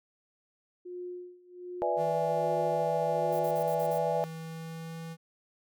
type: tone with tremolo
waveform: sine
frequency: 357.9 Hz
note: F4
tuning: 42 cents sharp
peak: -36 dBFS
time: 0.85-3.91 s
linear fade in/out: 10 ms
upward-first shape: sine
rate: 1.3 Hz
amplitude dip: 90%
type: chord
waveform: sine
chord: E dominant seventh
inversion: second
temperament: equal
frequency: 493.9 / 587.3 / 659.3 / 830.6 Hz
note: B4 / D5 / E5 / G#5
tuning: 0 / 0 / 0 / 0 cents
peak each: -32 dBFS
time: 1.82-4.24 s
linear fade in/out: 0 ms
type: tone with pitch glide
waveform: square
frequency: 160 to 164.12 Hz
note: D#3 to E3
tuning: +49 to -7 cents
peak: -39 dBFS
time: 1.96-5.17 s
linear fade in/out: 50 ms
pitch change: +44 cents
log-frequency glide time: 3.72-4.99 s
type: noise bursts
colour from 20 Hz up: violet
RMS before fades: -46 dBFS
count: 6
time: 3.32-3.984 s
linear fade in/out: 5 ms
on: 74 ms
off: 44 ms
effects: none